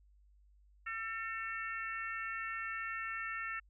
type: harmonic tone with a mistuned harmonic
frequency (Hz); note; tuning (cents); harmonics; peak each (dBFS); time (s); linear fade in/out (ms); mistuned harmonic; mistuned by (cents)
449.7; A4; +38; 3 / 4 / 5 / 6; -42 / -41 / -46 / -47; 0.86-3.6; 10; 5; -25
effects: added 50 Hz sine -62 dBFS peak until 3.69 s